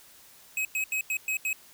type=tone bursts at uneven times; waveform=square; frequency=2548 Hz; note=D#7; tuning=41 cents sharp; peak=-27 dBFS; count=6; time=0.57-0.65 / 0.75-0.84 / 0.92-1.01 / 1.1-1.17 / 1.28-1.37 / 1.45-1.53 s; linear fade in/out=2 ms; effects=white hiss -54 dBFS RMS until 1.73 s